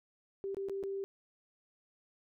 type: tone with dropouts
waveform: sine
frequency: 392 Hz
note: G4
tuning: in tune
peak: -35 dBFS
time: 0.44-1.04 s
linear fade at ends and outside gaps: 0 ms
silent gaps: 0.546-0.569 / 0.686-0.696 / 0.829-0.837 s
effects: none